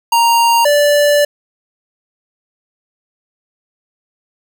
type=tone pair in turn; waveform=square; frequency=932.3 / 583.9 Hz; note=A#5 / D5; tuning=0 / -10 cents; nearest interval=minor sixth; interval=810 cents; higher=first; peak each=-9 dBFS; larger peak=neither; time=0.12-0.65 / 0.65-1.25 s; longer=second; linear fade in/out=5 ms; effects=8-bit